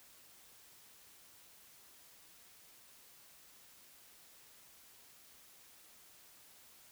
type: silence
effects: white hiss -61 dBFS RMS until 6.91 s